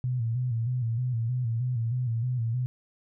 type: tone with vibrato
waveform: sine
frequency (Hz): 120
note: B2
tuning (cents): -49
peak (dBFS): -25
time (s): 0.04-2.66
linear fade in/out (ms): 0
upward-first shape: square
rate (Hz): 3.2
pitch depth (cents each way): 82
effects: none